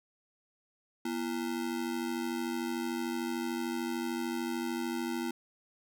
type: ring-modulated tone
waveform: square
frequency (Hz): 289.2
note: D4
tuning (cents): -27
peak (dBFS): -30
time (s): 1.05-5.31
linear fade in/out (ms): 5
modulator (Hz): 46.7
effects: none